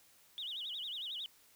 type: tone with vibrato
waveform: sine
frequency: 3322 Hz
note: G#7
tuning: in tune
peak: -39 dBFS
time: 0.38-1.26 s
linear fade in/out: 0 ms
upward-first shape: sine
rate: 11 Hz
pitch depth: 240 cents each way
effects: white hiss -65 dBFS RMS until 1.55 s